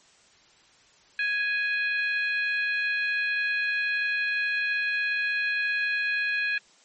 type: harmonic tone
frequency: 830.6 Hz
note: G#5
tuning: in tune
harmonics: 2 / 3 / 4 / 5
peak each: -26 / -28 / -41 / -39 dBFS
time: 1.19-6.58 s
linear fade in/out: 2 ms
effects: white hiss -58 dBFS RMS until 6.84 s + MP3 32 kbps